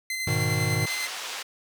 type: tone with tremolo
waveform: sawtooth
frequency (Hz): 2062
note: C7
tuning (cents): -26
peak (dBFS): -24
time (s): 0.1-1.07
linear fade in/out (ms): 2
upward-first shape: square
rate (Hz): 10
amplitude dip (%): 25
type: chord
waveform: square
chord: G# minor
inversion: none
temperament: equal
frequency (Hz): 103.83 / 123.47 / 155.56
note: G#2 / B2 / D#3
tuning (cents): 0 / 0 / 0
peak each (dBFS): -29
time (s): 0.27-0.86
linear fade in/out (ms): 5
type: band-pass noise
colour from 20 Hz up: white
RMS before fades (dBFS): -35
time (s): 0.86-1.43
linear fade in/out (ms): 10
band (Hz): 590 to 5100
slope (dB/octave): 12
effects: none